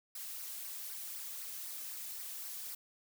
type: noise with flanger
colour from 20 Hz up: blue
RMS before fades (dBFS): -44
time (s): 0.15-2.75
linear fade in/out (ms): 5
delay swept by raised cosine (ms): 0.28 to 2.18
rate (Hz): 3.9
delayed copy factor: -0.55
effects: none